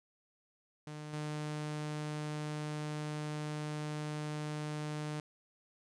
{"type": "tone with level steps", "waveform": "sawtooth", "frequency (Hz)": 151, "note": "D3", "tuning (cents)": 48, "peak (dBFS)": [-39, -33], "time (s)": [0.87, 5.2], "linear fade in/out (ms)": 2, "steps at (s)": 1.13, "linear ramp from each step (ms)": 5, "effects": ["resampled to 22050 Hz", "12-bit"]}